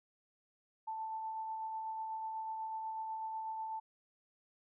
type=tone with tremolo; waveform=sine; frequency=883 Hz; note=A5; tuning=6 cents sharp; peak=-37 dBFS; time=0.87-3.8 s; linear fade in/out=10 ms; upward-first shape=sine; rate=8.1 Hz; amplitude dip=25%; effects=none